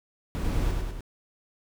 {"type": "noise with echo", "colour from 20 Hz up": "brown", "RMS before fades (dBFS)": -28, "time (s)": [0.35, 0.71], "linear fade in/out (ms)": 0, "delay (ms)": 99, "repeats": 3, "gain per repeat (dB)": -3, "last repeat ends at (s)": 1.007, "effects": []}